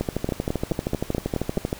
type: two click trains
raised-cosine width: 2 ms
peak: -10 / -10 dBFS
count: 23 / 7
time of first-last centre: 0.01-1.729 / 0.29-1.578 s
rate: 12.8 / 4.66 Hz
effects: pink hiss -42 dBFS RMS until 1.79 s